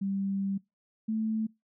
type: tone pair in turn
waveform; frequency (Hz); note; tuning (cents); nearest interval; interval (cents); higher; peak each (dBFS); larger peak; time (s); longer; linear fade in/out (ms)
sine; 196 / 219.6; G3 / A3; 0 / -3; major second; 197; second; -28 / -27; second; 0.01-0.58 / 1.08-1.47; first; 10
effects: noise-tail reverb RT60 0.2 s tail -23 dB re dry